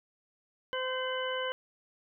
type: harmonic tone with a mistuned harmonic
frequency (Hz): 515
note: C5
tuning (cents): -28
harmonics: 1 / 2 / 3 / 4 / 6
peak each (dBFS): -34 / -38 / -38 / -44 / -38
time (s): 0.73-1.52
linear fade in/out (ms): 0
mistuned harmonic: 6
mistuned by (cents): -53
effects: none